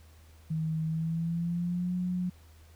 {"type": "tone with pitch glide", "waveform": "sine", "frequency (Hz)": [158.9, 180.43], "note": ["D#3", "F#3"], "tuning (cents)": [37, -43], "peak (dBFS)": -28, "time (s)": [0.5, 2.3], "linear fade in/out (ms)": 10, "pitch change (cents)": 220, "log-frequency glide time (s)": [0.86, 1.94], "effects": ["added 79 Hz sine -53 dBFS peak until 2.75 s", "pink hiss -62 dBFS RMS until 2.75 s"]}